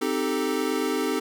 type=chord; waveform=square; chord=A half-diminished seventh; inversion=first; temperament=equal; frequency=261.6 / 311.1 / 392 / 440 Hz; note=C4 / Eb4 / G4 / A4; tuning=0 / 0 / 0 / 0 cents; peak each=-30 dBFS; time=0.01-1.2 s; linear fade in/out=10 ms; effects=none